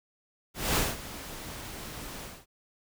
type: noise with ADSR envelope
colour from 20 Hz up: pink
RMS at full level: -25 dBFS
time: 0.54-2.46 s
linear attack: 220 ms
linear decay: 200 ms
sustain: -16 dB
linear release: 230 ms
effects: none